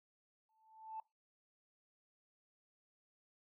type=tone with exponential growth; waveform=sine; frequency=880 Hz; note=A5; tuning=in tune; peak=-40 dBFS; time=0.49-1 s; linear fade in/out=2 ms; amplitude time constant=110 ms; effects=noise-tail reverb RT60 0.2 s tail -21 dB re dry + tanh soft clip ceiling -36 dBFS